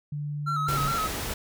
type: tone with pitch glide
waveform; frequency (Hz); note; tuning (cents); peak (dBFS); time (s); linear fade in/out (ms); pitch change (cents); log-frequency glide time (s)
sine; 146.83 to 139.8; D3 to C#3; 0 to +15; -29; 0.12-0.92; 5; -85; 0.65-0.77
type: tone with vibrato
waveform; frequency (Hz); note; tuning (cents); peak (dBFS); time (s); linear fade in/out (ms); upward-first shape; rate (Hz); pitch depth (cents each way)
triangle; 1318.5; E6; 0; -24; 0.46-1.08; 20; square; 4.8; 52
type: noise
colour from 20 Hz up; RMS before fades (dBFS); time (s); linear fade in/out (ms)
pink; -32; 0.68-1.34; 5
effects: none